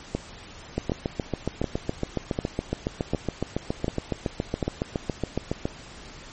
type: two click trains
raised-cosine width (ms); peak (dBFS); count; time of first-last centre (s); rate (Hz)
2; -11 / -11; 36 / 7; 0.78-5.655 / 0.15-4.628; 7.18 / 1.34
effects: pink hiss -44 dBFS RMS until 6.32 s + MP3 32 kbps